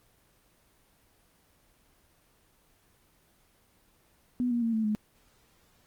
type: tone with pitch steps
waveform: sine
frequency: 246.9 / 237.8 / 229 / 220.6 / 212.5 Hz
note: B3 / A#3 / A#3 / A3 / G#3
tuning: 0 / +35 / -31 / +5 / +40 cents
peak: -25 dBFS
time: 4.4-4.95 s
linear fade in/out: 0 ms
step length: 110 ms
effects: pink hiss -65 dBFS RMS until 5.86 s + Opus 24 kbps